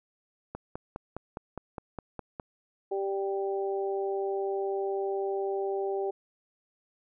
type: click train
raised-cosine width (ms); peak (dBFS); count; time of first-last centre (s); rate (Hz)
1; -22; 10; 0.55-2.398; 4.87
type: harmonic tone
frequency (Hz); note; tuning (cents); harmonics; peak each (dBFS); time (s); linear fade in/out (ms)
196; G3; 0; 2 / 3 / 4; -29 / -38 / -36; 2.91-6.11; 10
effects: none